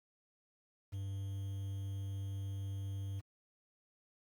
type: tone with quantisation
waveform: triangle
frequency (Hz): 98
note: G2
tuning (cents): 0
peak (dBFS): -36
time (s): 0.92-3.21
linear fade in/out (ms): 20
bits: 10
effects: Opus 48 kbps

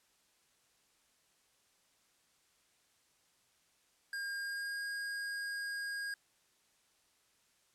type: tone with pitch glide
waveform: square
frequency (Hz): 1613 to 1629.9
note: G6 to G#6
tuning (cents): +49 to -33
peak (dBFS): -38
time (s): 4.13-6.14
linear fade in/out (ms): 2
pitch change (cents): +18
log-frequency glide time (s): 4.41-4.85
effects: white hiss -72 dBFS RMS until 7.74 s + low-pass 10000 Hz 12 dB/octave

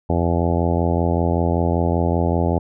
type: harmonic tone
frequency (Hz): 85.2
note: F2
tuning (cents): -42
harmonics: 1 / 2 / 3 / 4 / 5 / 6 / 7 / 8 / 9 / 10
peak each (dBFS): -20 / -23 / -25 / -26 / -27 / -28 / -28 / -29 / -30 / -30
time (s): 0.09-2.59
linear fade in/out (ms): 10
effects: none

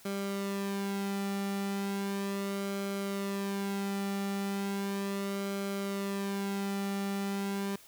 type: tone with flanger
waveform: sawtooth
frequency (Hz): 198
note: G3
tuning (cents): +18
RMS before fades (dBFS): -34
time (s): 0.05-7.76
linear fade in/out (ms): 5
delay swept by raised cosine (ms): 1.1 to 1.91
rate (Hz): 0.36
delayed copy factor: -0.55
effects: white hiss -56 dBFS RMS until 7.87 s

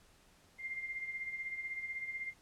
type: tone with tremolo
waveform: sine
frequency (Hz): 2100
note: C7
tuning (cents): +6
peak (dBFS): -36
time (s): 0.58-2.34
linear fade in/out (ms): 50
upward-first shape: sine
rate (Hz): 16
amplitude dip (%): 60
effects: pink hiss -65 dBFS RMS until 2.41 s + low-pass 11000 Hz 12 dB/octave

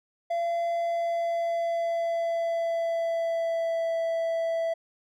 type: tone with pitch glide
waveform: triangle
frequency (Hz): 681 to 661.2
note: F5 to E5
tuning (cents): -44 to +5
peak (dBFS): -23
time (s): 0.3-4.74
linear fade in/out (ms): 10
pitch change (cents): -51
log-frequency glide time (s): 0.72-3.97
effects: none

